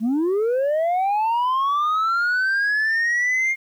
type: linear sweep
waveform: sine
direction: up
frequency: 207.7 to 2139 Hz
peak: -15 dBFS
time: 0-3.56 s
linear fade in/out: 50 ms
effects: tanh soft clip ceiling -17 dBFS + 9-bit